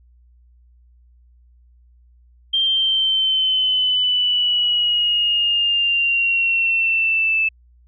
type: exponential sweep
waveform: sine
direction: down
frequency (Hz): 3173 to 2625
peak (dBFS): -15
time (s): 2.53-7.49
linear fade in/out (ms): 10
effects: added 60 Hz sine -49 dBFS peak until 7.87 s